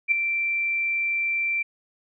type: tone with ADSR envelope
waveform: sine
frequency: 2349 Hz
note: D7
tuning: in tune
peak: -14 dBFS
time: 0.08-1.63 s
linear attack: 37 ms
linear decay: 6 ms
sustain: -8 dB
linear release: 12 ms
effects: none